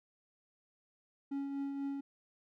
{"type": "tone with tremolo", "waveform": "triangle", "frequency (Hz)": 278, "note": "C#4", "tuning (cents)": 5, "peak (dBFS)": -32, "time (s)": [1.31, 2.01], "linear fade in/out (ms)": 10, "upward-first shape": "triangle", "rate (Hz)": 4.1, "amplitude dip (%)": 40, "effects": []}